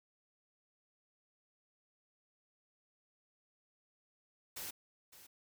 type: noise with echo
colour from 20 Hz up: white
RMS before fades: -44 dBFS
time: 4.56-4.71 s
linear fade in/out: 10 ms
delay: 560 ms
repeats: 1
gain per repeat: -14 dB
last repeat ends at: 5.27 s
effects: none